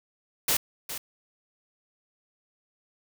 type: noise with echo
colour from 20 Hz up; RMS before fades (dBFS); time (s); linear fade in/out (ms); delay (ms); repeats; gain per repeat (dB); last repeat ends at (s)
white; -24; 0.48-0.57; 5; 410; 1; -11; 0.98
effects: none

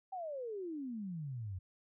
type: exponential sweep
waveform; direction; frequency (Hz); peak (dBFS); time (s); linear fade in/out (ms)
sine; down; 783 to 88; -39; 0.12-1.59; 10
effects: none

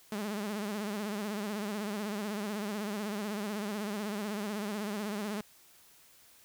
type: tone with vibrato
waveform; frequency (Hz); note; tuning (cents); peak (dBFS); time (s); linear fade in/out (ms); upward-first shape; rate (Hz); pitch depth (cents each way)
sawtooth; 207.7; G#3; 0; -30; 0.12-5.41; 2; sine; 16; 86
effects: white hiss -60 dBFS RMS until 6.44 s

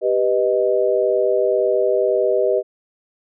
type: chord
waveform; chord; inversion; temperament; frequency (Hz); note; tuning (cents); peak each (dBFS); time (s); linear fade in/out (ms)
sine; G augmented; none; equal; 392 / 493.9 / 622.3; G4 / B4 / D#5; 0 / 0 / 0; -19; 0.01-2.63; 50
effects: none

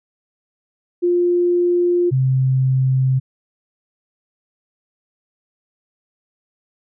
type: tone pair in turn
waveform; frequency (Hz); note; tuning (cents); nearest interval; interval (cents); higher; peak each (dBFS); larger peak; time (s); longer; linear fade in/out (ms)
sine; 351.6 / 131.13; F4 / C3; +12 / +4; octave + perfect fourth; 1708; first; -13; neither; 1.02-2.11 / 2.11-3.2; neither; 20
effects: none

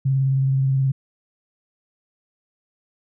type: tone with vibrato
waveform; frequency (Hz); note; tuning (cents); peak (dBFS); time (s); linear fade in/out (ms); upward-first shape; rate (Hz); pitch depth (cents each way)
sine; 134.4; C3; +47; -16; 0.05-0.92; 10; triangle; 19; 33
effects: none

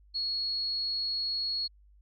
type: tone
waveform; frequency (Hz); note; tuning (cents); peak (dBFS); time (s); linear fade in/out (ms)
sine; 4333; C#8; -40; -29; 0.14-1.68; 20
effects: added 50 Hz sine -56 dBFS peak until 2.01 s

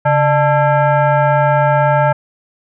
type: tone with frequency modulation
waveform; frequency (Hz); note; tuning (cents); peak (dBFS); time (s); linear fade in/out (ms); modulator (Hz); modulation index
sine; 140; C#3; +18; -9; 0.05-2.13; 10; 741; 1.5
effects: none

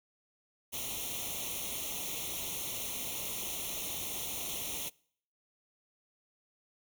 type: noise with comb filter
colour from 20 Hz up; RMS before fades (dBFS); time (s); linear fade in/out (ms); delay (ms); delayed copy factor
white; -38; 0.72-4.9; 20; 0.31; +0.9
effects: noise-tail reverb RT60 0.6 s tail -25 dB re dry

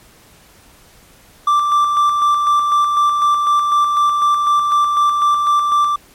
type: tone with tremolo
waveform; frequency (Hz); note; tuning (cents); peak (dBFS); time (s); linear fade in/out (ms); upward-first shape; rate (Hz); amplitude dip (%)
triangle; 1174.7; D6; 0; -8; 1.47-5.96; 5; square; 4; 35
effects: pink hiss -47 dBFS RMS until 6.14 s + MP3 64 kbps

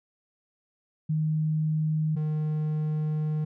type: tone pair in turn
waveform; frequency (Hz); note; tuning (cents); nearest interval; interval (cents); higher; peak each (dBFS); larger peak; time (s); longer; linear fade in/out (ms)
sine / triangle; 155.56 / 153.51; D#3 / D#3; 0 / -23; unison; 23; first; -23; neither; 1.09-2.16 / 2.16-3.45; second; 10
effects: none

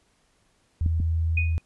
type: tone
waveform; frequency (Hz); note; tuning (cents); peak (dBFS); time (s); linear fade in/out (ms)
sine; 81.7; E2; -15; -21; 0.81-1.58; 0
type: clicks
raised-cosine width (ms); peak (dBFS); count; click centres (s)
5; -17; 2; 0.862 / 1.001
type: tone with exponential decay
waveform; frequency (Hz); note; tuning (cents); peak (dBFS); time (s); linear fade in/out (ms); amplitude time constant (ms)
sine; 2482; D#7; -5; -21; 1.37-1.61; 5; 52
effects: pink hiss -66 dBFS RMS until 1.65 s + resampled to 24000 Hz

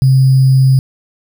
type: tone with sample-and-hold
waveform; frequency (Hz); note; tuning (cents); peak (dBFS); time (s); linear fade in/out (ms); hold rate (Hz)
sine; 132.5; C3; +22; -5; 0.02-0.79; 0; 4900
effects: none

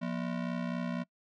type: ring-modulated tone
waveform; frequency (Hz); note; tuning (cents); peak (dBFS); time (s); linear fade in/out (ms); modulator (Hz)
square; 207.7; G#3; 0; -30; 0.01-1.04; 20; 32
effects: noise-tail reverb RT60 0.1 s tail -25 dB re dry + low-pass 3000 Hz 12 dB/octave

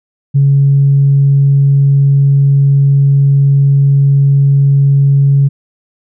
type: tone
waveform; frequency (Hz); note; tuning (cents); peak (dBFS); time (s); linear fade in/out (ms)
sine; 139.3; C#3; +9; -4; 0.34-5.49; 20
effects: tanh soft clip ceiling 0 dBFS

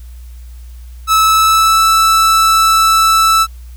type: tone with pitch glide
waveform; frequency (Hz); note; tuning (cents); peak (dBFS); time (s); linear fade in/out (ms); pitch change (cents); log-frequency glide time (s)
45% pulse; 1303 to 1318.1; E6 to E6; -20 to -1; -7; 1.07-3.47; 50; +19; 1.22-1.86
effects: added 60 Hz sine -29 dBFS peak until 3.76 s + white hiss -49 dBFS RMS until 3.76 s

